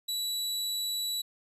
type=tone; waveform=sawtooth; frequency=3933 Hz; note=B7; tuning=8 cents flat; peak=-27 dBFS; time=0.08-1.22 s; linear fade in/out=10 ms; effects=resampled to 32000 Hz